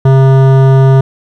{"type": "tone with hard clipping", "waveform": "sine", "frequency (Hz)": 133.8, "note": "C3", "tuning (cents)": 39, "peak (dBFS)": -5, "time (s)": [0.05, 1.01], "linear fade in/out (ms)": 5, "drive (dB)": 15, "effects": []}